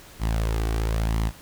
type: tone with flanger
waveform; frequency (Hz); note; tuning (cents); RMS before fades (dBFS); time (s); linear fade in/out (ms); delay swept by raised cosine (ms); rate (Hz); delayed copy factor
sawtooth; 55; A1; 0; -24; 0.19-1.32; 50; 0.96 to 2.66; 1; +0.5
effects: pink hiss -47 dBFS RMS until 1.41 s